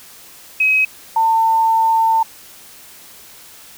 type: tone pair in turn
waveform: sine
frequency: 2541 / 898.4 Hz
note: D#7 / A5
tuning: +36 / +36 cents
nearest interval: octave + tritone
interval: 1800 cents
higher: first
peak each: -11 dBFS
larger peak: neither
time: 0.6-0.85 / 1.16-2.23 s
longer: second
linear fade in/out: 5 ms
effects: white hiss -41 dBFS RMS until 3.77 s